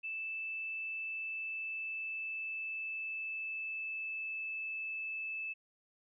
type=tone with pitch glide; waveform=sine; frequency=2637 to 2622 Hz; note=E7 to E7; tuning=0 to -10 cents; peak=-37 dBFS; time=0.03-5.54 s; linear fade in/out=20 ms; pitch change=-10 cents; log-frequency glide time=0.95-4.4 s; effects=none